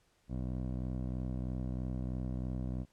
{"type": "tone with low-pass filter", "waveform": "15% pulse", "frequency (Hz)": 63.1, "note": "B1", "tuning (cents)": 38, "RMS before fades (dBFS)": -37, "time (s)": [0.28, 2.86], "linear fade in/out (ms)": 50, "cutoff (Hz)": 450, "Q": 0.68, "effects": ["pink hiss -72 dBFS RMS until 2.92 s", "low-pass 10000 Hz 12 dB/octave"]}